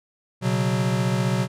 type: chord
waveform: square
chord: B suspended second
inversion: none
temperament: equal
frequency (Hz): 123.47 / 138.59 / 185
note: B2 / C#3 / F#3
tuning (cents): 0 / 0 / 0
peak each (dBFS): -24 / -28 / -25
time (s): 0.41-1.48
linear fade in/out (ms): 50
effects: low-pass 10000 Hz 12 dB/octave

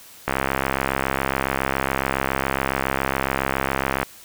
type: click train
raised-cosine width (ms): 0.5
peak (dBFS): -5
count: 253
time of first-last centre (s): 0.28-4.03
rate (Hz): 67.2
effects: white hiss -45 dBFS RMS until 4.24 s

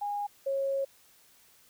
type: tone pair in turn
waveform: sine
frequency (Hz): 819 / 546.6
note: G#5 / C#5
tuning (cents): -24 / -24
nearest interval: perfect fifth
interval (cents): 700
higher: first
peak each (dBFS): -30 / -27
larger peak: second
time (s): 0.01-0.27 / 0.46-0.85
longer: second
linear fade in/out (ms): 10
effects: white hiss -61 dBFS RMS until 1.69 s

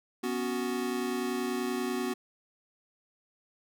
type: chord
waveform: square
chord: B suspended second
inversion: none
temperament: equal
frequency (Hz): 246.9 / 277.2 / 370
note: B3 / C#4 / F#4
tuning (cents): 0 / 0 / 0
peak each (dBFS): -34 / -38 / -34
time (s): 0.23-2.14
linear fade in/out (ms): 10
effects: none

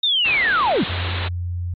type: linear sweep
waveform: sine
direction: down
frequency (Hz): 3740 to 138.4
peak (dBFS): -15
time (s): 0.03-0.84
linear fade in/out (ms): 5
type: low-pass noise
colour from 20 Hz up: white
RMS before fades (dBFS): -28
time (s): 0.24-1.29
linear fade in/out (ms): 20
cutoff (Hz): 4000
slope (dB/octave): 96
type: tone with pitch glide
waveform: sine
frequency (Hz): 89 to 88.03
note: F2 to F2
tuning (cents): +33 to +14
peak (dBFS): -22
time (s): 0.89-1.74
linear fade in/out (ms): 5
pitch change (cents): -19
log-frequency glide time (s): 1.17-1.33
effects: MP3 48 kbps

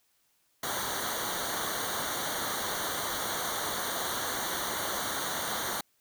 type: noise with comb filter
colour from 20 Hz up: pink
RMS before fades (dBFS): -33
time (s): 0.63-5.81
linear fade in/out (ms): 5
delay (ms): 0.39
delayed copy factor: -0.95
effects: white hiss -71 dBFS RMS until 6 s

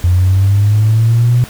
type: linear sweep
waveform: sine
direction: up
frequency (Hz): 87.31 to 123.5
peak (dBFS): -6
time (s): 0.04-1.44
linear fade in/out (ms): 0
effects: tanh soft clip ceiling -2 dBFS + pink hiss -33 dBFS RMS until 1.49 s

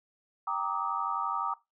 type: chord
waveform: sine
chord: Eb major seventh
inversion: first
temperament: equal with one note detuned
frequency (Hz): 784 / 932.3 / 1174.7 / 1266.3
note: G5 / Bb5 / D6 / Eb6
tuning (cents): 0 / 0 / 0 / +30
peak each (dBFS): -37 / -35 / -33 / -34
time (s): 0.47-1.54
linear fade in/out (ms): 5
effects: noise-tail reverb RT60 0.2 s tail -18 dB re dry

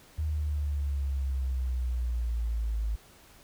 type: exponential sweep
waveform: sine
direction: down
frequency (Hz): 77.78 to 53.1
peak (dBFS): -27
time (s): 0.18-2.96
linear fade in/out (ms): 10
effects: pink hiss -56 dBFS RMS until 3.43 s

